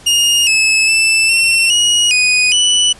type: tone with pitch steps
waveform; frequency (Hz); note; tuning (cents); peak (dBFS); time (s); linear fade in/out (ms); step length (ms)
sawtooth; 2847 / 2599 / 2644 / 2707 / 2896 / 2485 / 2968; F7 / E7 / E7 / E7 / F#7 / D#7 / F#7; +33 / -25 / +5 / +45 / -38 / -3 / +5; -6; 0.06-2.93; 10; 410
effects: pink hiss -40 dBFS RMS until 2.99 s + resampled to 24000 Hz